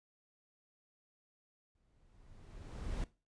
brown noise with exponential growth, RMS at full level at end -36 dBFS, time 1.75-3.04 s, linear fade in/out 2 ms, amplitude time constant 280 ms, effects noise-tail reverb RT60 0.3 s tail -18 dB re dry + resampled to 22050 Hz

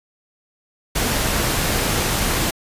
pink noise, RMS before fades -20 dBFS, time 0.95-2.51 s, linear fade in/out 10 ms, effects resampled to 32000 Hz

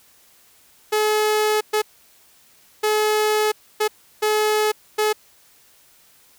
sawtooth tone bursts at uneven times, 426.8 Hz, G#4, 47 cents sharp, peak -13 dBFS, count 6, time 0.92-1.61 / 1.73-1.82 / 2.83-3.52 / 3.8-3.88 / 4.22-4.72 / 4.98-5.13 s, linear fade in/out 10 ms, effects white hiss -54 dBFS RMS until 6.38 s

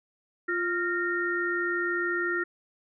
sine tone cluster, 349.3 / 1394 / 1840 Hz, F4 / F6 / A#6, 0 / -4 / -23 cents, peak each -30 dBFS, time 0.48-2.44 s, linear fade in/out 10 ms, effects none

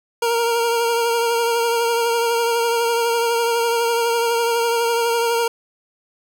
25% pulse tone with vibrato, 466.2 Hz, A#4, in tune, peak -13 dBFS, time 0.22-5.48 s, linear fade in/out 5 ms, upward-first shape triangle, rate 12 Hz, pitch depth 30 cents each way, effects none

